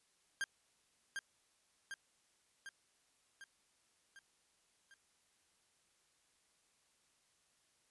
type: tone with echo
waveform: 40% pulse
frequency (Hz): 1598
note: G6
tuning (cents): +33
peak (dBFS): -34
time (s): 0.41-0.44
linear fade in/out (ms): 0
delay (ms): 750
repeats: 6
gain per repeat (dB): -4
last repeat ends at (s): 4.94
effects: white hiss -75 dBFS RMS until 7.9 s + resampled to 24000 Hz